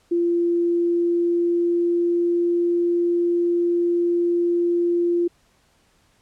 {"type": "tone with pitch glide", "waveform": "sine", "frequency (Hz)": [343.8, 346], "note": ["F4", "F4"], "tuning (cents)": [-27, -16], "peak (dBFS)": -17, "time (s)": [0.11, 5.28], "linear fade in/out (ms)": 10, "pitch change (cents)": 11, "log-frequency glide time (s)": [0.63, 2.74], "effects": ["pink hiss -61 dBFS RMS until 6.21 s", "low-pass 10000 Hz 12 dB/octave"]}